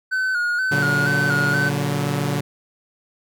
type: tone with vibrato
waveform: triangle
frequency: 1479 Hz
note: F#6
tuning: 1 cent flat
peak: -17 dBFS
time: 0.11-1.7 s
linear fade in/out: 20 ms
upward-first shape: square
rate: 2.1 Hz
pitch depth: 48 cents each way
type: chord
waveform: sawtooth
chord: Bb augmented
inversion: none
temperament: equal with one note detuned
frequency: 116.54 / 143.73 / 185 Hz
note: Bb2 / D3 / F#3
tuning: 0 / -37 / 0 cents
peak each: -24 / -18 / -23 dBFS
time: 0.71-2.41 s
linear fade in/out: 10 ms
effects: none